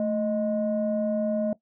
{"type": "tone pair together", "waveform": "sine", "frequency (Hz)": [219.9, 622.3], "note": ["A3", "D#5"], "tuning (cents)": [-1, 0], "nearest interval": "octave + tritone", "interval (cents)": 1801, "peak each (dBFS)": -25, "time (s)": [0, 1.53], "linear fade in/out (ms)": 2, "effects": ["noise-tail reverb RT60 0.1 s tail -18 dB re dry", "tanh soft clip ceiling -17 dBFS"]}